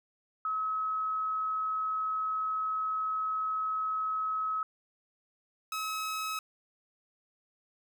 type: tone pair in turn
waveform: sine / sawtooth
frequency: 1283 / 1283 Hz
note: E6 / E6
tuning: -47 / -47 cents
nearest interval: unison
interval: 0 cents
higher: neither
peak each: -29 / -29 dBFS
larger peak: neither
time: 0.45-4.63 / 5.72-6.39 s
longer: first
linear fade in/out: 2 ms
effects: none